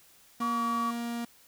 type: tone with pitch glide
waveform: 45% pulse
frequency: 237.7 to 235.6 Hz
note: A#3 to A#3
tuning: +34 to +19 cents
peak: -32 dBFS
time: 0.4-1.25 s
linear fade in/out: 5 ms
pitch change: -15 cents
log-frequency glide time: 0.52-0.61 s
type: tone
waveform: sine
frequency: 1139 Hz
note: C#6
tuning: 47 cents sharp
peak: -28 dBFS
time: 0.41-0.91 s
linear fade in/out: 10 ms
effects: white hiss -59 dBFS RMS until 1.47 s